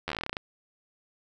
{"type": "slowing click train", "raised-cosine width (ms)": 0.3, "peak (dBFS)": -15, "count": 14, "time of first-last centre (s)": [0.08, 0.368], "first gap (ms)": 11, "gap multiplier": 1.11, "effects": []}